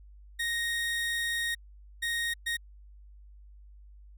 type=tone bursts at uneven times; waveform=30% pulse; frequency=1864.7 Hz; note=A#6; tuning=in tune; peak=-26 dBFS; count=3; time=0.39-1.55 / 2.02-2.34 / 2.46-2.57 s; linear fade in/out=10 ms; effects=added 50 Hz sine -49 dBFS peak until 4.17 s